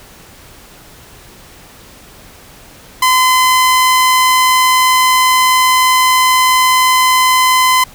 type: tone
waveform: sawtooth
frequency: 1023 Hz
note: C6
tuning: 39 cents flat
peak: -4 dBFS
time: 3.02-7.84 s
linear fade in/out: 5 ms
effects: pink hiss -39 dBFS RMS until 7.94 s